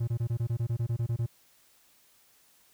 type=tone bursts; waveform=triangle; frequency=117 Hz; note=A#2; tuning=7 cents sharp; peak=-24 dBFS; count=13; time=0-1.264 s; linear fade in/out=10 ms; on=76 ms; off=23 ms; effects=white hiss -63 dBFS RMS until 2.73 s